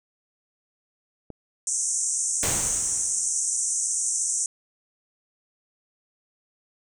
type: click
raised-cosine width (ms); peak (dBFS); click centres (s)
2; -25; 1.303
type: band-pass noise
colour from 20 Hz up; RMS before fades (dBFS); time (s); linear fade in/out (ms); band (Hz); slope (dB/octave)
white; -26; 1.67-4.46; 2; 5900 to 9100; 96
type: noise with exponential decay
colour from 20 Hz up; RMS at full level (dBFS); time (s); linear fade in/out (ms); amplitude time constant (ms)
pink; -26; 2.43-3.4; 0; 210
effects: none